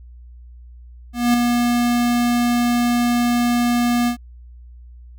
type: tone with ADSR envelope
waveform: square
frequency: 240.4 Hz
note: B3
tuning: 46 cents flat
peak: -12 dBFS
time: 1.13-4.17 s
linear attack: 210 ms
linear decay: 3 ms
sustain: -4 dB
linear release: 95 ms
effects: added 60 Hz sine -38 dBFS peak until 5.18 s